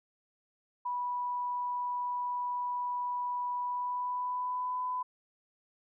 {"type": "tone with pitch glide", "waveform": "sine", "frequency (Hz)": [982, 1002.6], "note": ["B5", "B5"], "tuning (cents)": [-10, 26], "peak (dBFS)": -31, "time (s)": [0.85, 5.03], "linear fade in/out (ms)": 10, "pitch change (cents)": 36, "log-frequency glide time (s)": [3.6, 4.82], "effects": []}